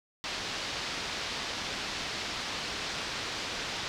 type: low-pass noise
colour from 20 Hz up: white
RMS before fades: -36 dBFS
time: 0.24-3.88 s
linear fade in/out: 0 ms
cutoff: 5100 Hz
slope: 24 dB/octave
effects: none